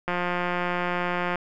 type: click train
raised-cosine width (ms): 0.5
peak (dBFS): -12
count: 227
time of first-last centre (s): 0.08-1.357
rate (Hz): 177
effects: none